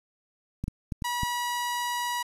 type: clicks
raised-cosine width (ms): 5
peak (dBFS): -18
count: 5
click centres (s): 0.64 / 0.681 / 0.922 / 1.022 / 1.233
type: tone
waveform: sawtooth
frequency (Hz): 968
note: B5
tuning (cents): -35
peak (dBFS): -24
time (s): 1.04-2.23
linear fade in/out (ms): 10
effects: resampled to 32000 Hz + 8-bit